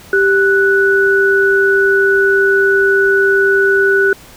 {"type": "tone pair together", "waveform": "sine", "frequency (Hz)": [392.4, 1480], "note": ["G4", "F#6"], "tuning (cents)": [2, 0], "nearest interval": "octave + major seventh", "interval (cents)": 2298, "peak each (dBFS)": -11, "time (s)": [0.13, 4.13], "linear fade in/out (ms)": 2, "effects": ["pink hiss -39 dBFS RMS until 4.36 s"]}